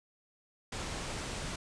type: low-pass noise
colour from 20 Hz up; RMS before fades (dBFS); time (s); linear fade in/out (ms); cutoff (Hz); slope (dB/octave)
pink; -39; 0.72-1.56; 5; 9200; 48
effects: none